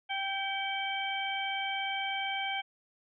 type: harmonic tone with a mistuned harmonic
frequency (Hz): 784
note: G5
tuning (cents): 0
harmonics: 1 / 2 / 3 / 4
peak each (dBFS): -35 / -40 / -36 / -37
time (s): 0.09-2.62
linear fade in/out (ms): 20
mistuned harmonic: 3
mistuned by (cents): -44
effects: none